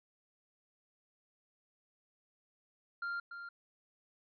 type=tone with echo; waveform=triangle; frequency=1394 Hz; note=F6; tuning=4 cents flat; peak=-34 dBFS; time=3.02-3.2 s; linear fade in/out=5 ms; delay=290 ms; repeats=1; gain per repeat=-8 dB; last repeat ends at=3.49 s; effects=resampled to 11025 Hz